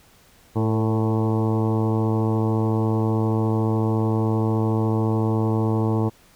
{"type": "harmonic tone with a mistuned harmonic", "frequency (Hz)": 110, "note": "A2", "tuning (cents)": 0, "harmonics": [1, 2, 3, 4, 5, 6, 7, 8, 9, 10], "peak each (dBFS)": [-21, -25, -26, -28, -36, -38, -36, -34, -38, -39], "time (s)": [0.55, 6.1], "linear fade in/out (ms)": 20, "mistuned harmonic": 4, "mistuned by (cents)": 25, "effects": ["pink hiss -54 dBFS RMS until 6.35 s"]}